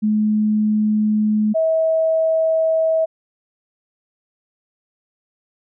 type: tone pair in turn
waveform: sine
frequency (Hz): 213.2 / 644.4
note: G#3 / E5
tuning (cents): +46 / -39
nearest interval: octave + perfect fifth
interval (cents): 1915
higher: second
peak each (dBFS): -14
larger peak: neither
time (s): 0.02-1.54 / 1.54-3.06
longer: neither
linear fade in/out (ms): 20
effects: none